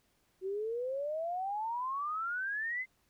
sine exponential sweep, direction up, 370 to 2093 Hz, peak -33 dBFS, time 0.41-2.86 s, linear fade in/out 50 ms, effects pink hiss -73 dBFS RMS until 3.09 s

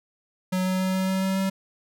square tone with pitch steps, 185 / 186.18 / 187.37 / 188.56 / 189.76 / 190.97 / 192.19 Hz, F#3 / F#3 / F#3 / F#3 / F#3 / G3 / G3, 0 / +11 / +22 / +33 / +44 / -45 / -34 cents, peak -23 dBFS, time 0.52-1.5 s, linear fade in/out 10 ms, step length 140 ms, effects none

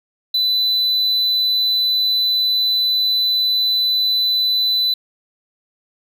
triangle tone, 3999 Hz, B7, 21 cents sharp, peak -13 dBFS, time 0.34-4.94 s, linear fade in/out 5 ms, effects none

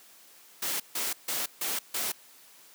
white noise bursts, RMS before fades -31 dBFS, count 5, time 0.62-2.12 s, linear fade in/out 5 ms, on 180 ms, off 150 ms, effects white hiss -55 dBFS RMS until 2.74 s + high-pass 200 Hz 12 dB/octave

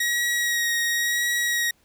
sawtooth tone with vibrato, 1896 Hz, A#6, 29 cents sharp, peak -18 dBFS, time 0-1.71 s, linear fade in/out 5 ms, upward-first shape sine, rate 0.94 Hz, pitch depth 17 cents each way, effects pink hiss -63 dBFS RMS until 1.84 s

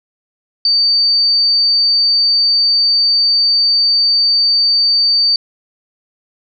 sine tone, 4600 Hz, D8, 37 cents flat, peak -9 dBFS, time 0.65-5.36 s, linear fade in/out 2 ms, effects none

